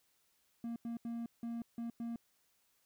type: tone bursts at uneven times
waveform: triangle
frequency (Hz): 233.1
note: A#3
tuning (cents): 0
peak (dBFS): -36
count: 6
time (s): 0.64-0.76 / 0.85-0.97 / 1.05-1.26 / 1.43-1.62 / 1.78-1.9 / 2-2.16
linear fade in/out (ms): 2
effects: white hiss -75 dBFS RMS until 2.85 s